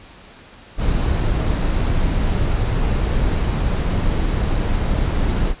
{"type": "noise", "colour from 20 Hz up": "brown", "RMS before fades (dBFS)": -18, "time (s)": [0.77, 5.55], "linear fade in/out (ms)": 50, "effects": ["pink hiss -43 dBFS RMS until 5.6 s", "resampled to 8000 Hz"]}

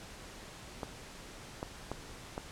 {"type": "clicks", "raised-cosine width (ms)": 1, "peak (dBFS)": -22, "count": 4, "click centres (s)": [0.832, 1.629, 1.916, 2.379], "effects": ["pink hiss -49 dBFS RMS until 2.51 s", "low-pass 9000 Hz 12 dB/octave"]}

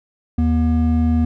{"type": "tone pair together", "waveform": "triangle", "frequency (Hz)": [79.89, 239.4], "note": ["D#2", "A#3"], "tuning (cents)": [46, 46], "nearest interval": "octave + perfect fifth", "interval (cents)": 1900, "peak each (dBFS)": -14, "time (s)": [0.38, 1.25], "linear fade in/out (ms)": 5, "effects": []}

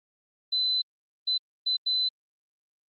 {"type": "tone bursts at uneven times", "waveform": "sine", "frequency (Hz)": 4027, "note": "B7", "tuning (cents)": 33, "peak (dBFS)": -23, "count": 4, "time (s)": [[0.52, 0.82], [1.27, 1.38], [1.66, 1.77], [1.86, 2.09]], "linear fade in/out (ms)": 10, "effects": ["Opus 32 kbps"]}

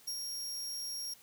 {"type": "tone with ADSR envelope", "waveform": "sawtooth", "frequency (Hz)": 5588, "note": "F8", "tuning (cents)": 0, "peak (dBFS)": -32, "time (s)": [0.07, 1.14], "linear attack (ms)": 10, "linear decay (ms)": 71, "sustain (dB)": -3, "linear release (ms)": 6, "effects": ["white hiss -60 dBFS RMS until 1.22 s"]}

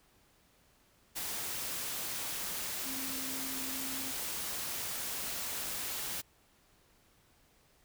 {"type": "tone in noise", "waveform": "sine", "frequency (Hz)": 264.8, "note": "C4", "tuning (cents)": 21, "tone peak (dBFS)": -44, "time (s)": [2.85, 4.12], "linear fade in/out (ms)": 20, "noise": "white", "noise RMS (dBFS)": -38, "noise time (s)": [1.15, 6.22], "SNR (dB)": -9, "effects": ["pink hiss -67 dBFS RMS until 7.84 s"]}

